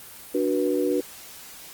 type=chord; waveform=sine; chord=B minor; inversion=first; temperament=equal with one note detuned; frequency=293.7 / 370 / 485.7 Hz; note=D4 / F#4 / B4; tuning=0 / 0 / -29 cents; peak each=-25 dBFS; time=0.34-1.01 s; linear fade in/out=10 ms; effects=white hiss -43 dBFS RMS until 1.73 s + Opus 24 kbps

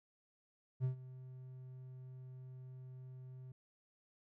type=tone with ADSR envelope; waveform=triangle; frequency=128.8 Hz; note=C3; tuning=27 cents flat; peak=-29 dBFS; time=0.8-3.52 s; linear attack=43 ms; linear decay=110 ms; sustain=-18 dB; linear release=3 ms; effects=none

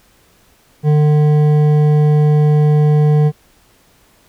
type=tone with hard clipping; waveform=sine; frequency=150 Hz; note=D3; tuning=37 cents sharp; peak=-10 dBFS; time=0.83-3.32 s; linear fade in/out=50 ms; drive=9 dB; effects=pink hiss -52 dBFS RMS until 4.28 s

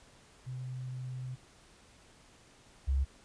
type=tone pair in turn; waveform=sine; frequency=127.7 / 67.65 Hz; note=C3 / C#2; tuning=-42 / -42 cents; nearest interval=major seventh; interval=1100 cents; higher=first; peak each=-37 / -26 dBFS; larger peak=second; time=0.46-1.36 / 2.87-3.05 s; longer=first; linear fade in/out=20 ms; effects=pink hiss -60 dBFS RMS until 3.24 s + resampled to 22050 Hz

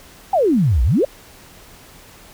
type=exponential two-way sweep; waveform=sine; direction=down then up; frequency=821 to 54.6 to 608 Hz; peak=-12 dBFS; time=0.33-1.05 s; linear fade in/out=5 ms; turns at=0.83 s; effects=pink hiss -44 dBFS RMS until 2.33 s

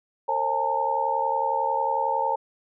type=tone cluster; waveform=sine; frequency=460.1 / 539 / 838 / 909 Hz; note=A#4 / C#5 / G#5 / A#5; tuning=-23 / -49 / +15 / -44 cents; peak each=-33 / -29 / -28 / -24 dBFS; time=0.28-2.36 s; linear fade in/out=10 ms; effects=none

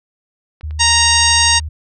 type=click train; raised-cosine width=0.3 ms; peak=-25 dBFS; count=11; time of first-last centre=0.61-1.6 s; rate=10.1 Hz
type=tone with pitch glide; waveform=sine; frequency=76.5 to 77.3 Hz; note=D#2 to D#2; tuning=-29 to -11 cents; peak=-21 dBFS; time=0.63-1.69 s; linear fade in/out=10 ms; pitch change=+18 cents; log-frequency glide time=0.91-1.57 s
type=harmonic tone; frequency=932.3 Hz; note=A#5; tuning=in tune; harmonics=1 / 2 / 3 / 4 / 5 / 6 / 7 / 9; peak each=-18 / -18 / -18 / -18 / -18 / -18 / -18 / -18 dBFS; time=0.79-1.6 s; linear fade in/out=20 ms
effects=none

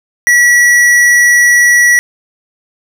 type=tone with hard clipping; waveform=triangle; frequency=1937 Hz; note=B6; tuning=34 cents flat; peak=-6 dBFS; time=0.27-1.99 s; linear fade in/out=0 ms; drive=15 dB; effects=none

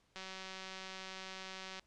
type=click train; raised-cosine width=0.2 ms; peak=-29 dBFS; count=310; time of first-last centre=0.16-1.795 s; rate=189 Hz; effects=pink hiss -73 dBFS RMS until 1.86 s + low-pass 7000 Hz 12 dB/octave

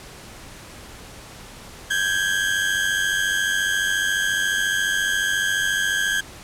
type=tone pair together; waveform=35% pulse; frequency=1568 / 1662.3 Hz; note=G6 / G#6; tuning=0 / +1 cents; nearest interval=minor second; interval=101 cents; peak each=-21 dBFS; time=1.9-6.21 s; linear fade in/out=10 ms; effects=pink hiss -41 dBFS RMS until 6.43 s + low-pass 11000 Hz 12 dB/octave

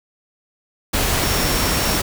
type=tone in noise; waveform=sine; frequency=5500 Hz; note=F8; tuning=27 cents flat; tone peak=-28 dBFS; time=1.22-1.98 s; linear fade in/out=10 ms; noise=pink; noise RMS=-19 dBFS; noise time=0.93-2.02 s; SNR=-12 dB; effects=none

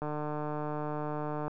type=click train; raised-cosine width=1 ms; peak=-22 dBFS; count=220; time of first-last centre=0.02-1.48 s; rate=150 Hz; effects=none

